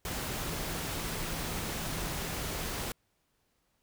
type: tone in noise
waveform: sine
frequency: 162.1 Hz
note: E3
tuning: 29 cents flat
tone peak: -44 dBFS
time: 0.4-2.71 s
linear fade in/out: 2 ms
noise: pink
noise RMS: -36 dBFS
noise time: 0.05-2.92 s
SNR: -11 dB
effects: pink hiss -75 dBFS RMS until 3.82 s